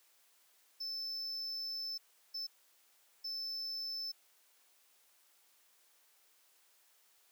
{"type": "tone bursts at uneven times", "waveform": "triangle", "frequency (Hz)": 5274, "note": "E8", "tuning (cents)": 0, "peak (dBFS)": -37, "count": 3, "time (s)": [[0.8, 1.98], [2.34, 2.47], [3.24, 4.12]], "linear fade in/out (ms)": 10, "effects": ["white hiss -69 dBFS RMS until 7.31 s", "high-pass 400 Hz 12 dB/octave"]}